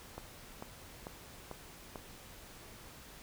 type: click train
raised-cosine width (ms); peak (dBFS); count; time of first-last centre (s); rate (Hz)
1; -28; 5; 0.18-1.958; 2.25
effects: pink hiss -53 dBFS RMS until 3.22 s